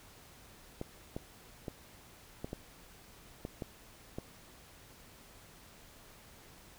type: clicks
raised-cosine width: 2 ms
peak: -25 dBFS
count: 8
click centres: 0.814 / 1.165 / 1.682 / 2.445 / 2.531 / 3.451 / 3.622 / 4.185 s
effects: pink hiss -57 dBFS RMS until 6.78 s